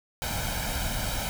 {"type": "noise with comb filter", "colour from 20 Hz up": "pink", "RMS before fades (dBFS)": -30, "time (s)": [0.22, 1.29], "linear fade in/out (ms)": 0, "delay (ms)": 1.3, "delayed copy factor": 0.7, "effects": []}